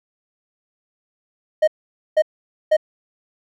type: tone bursts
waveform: triangle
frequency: 621 Hz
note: D#5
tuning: 3 cents flat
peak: -9 dBFS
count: 3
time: 1.62-2.768 s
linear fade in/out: 10 ms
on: 56 ms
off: 490 ms
effects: none